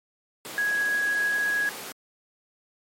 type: tone in noise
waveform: sine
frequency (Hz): 1661.2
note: G#6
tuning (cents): 0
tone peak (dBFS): -22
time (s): 0.58-1.69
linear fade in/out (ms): 0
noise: pink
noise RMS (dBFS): -36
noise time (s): 0.45-1.92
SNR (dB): +11
effects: high-pass 300 Hz 12 dB/octave + MP3 64 kbps